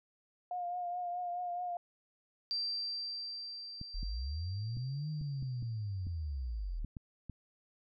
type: tone with vibrato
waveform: sine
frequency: 710 Hz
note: F5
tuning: 28 cents sharp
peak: -35 dBFS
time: 0.51-1.77 s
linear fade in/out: 2 ms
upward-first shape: triangle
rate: 4.7 Hz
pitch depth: 35 cents each way
type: tone with exponential decay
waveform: sine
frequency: 4699 Hz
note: D8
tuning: in tune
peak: -32 dBFS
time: 2.51-6.79 s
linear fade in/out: 0 ms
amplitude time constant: 930 ms
type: clicks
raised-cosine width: 5 ms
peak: -31 dBFS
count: 10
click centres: 3.814 / 4.03 / 4.77 / 5.214 / 5.426 / 5.626 / 6.069 / 6.846 / 6.968 / 7.297 s
type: linear two-way sweep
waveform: sine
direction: up then down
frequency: 35 to 155.56 to 35 Hz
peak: -35 dBFS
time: 3.94-6.85 s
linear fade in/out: 10 ms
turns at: 5.1 s
effects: none